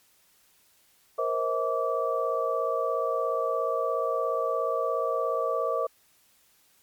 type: tone cluster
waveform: sine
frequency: 471 / 528 / 642 / 1157 Hz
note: A#4 / C5 / E5 / D6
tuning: +18 / +16 / -46 / -26 cents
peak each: -30 dBFS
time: 1.18-5.87 s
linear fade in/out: 10 ms
effects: white hiss -63 dBFS RMS until 6.82 s + MP3 96 kbps